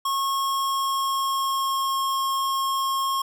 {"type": "tone with pitch glide", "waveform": "square", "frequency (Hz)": [1091, 1080.3], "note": ["C#6", "C#6"], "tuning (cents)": [-28, -45], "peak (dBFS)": -23, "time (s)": [0.05, 3.22], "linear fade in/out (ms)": 5, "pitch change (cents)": -17, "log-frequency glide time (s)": [0.19, 1.93], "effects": []}